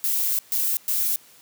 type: noise bursts at uneven times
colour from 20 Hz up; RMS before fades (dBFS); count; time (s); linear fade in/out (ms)
violet; -23; 3; 0.04-0.39 / 0.52-0.77 / 0.88-1.16; 0
effects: white hiss -52 dBFS RMS until 1.41 s + high-pass 80 Hz 12 dB/octave